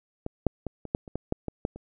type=clicks; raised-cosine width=2 ms; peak=-18 / -8 / -18 / -24 / -11 / -29 / -17 / -12 / -18 / -13 / -28 dBFS; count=11; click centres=0.264 / 0.467 / 0.667 / 0.853 / 0.949 / 1.078 / 1.156 / 1.324 / 1.483 / 1.651 / 1.76 s; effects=none